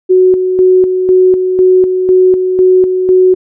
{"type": "tone with tremolo", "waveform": "sine", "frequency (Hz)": 370, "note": "F#4", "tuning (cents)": 0, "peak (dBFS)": -3, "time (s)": [0.09, 3.35], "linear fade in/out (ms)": 20, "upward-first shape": "square", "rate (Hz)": 2, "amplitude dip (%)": 50, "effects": []}